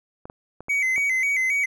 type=clicks; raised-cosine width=1 ms; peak=-24 dBFS; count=5; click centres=0.255 / 0.299 / 0.606 / 0.684 / 0.98 s
type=tone with vibrato; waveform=triangle; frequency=2152 Hz; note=C7; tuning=48 cents sharp; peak=-18 dBFS; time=0.69-1.66 s; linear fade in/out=10 ms; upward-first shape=square; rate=3.7 Hz; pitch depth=82 cents each way
effects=none